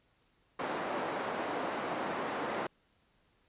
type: band-pass noise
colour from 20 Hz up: white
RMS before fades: -36 dBFS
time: 0.59-2.67 s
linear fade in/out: 5 ms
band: 250 to 1000 Hz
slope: 12 dB/octave
effects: pink hiss -71 dBFS RMS until 3.48 s + resampled to 8000 Hz